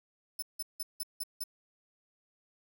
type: tone bursts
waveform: 5% pulse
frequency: 5274 Hz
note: E8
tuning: in tune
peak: -28 dBFS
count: 6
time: 0.39-1.438 s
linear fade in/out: 5 ms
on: 33 ms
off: 170 ms
effects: none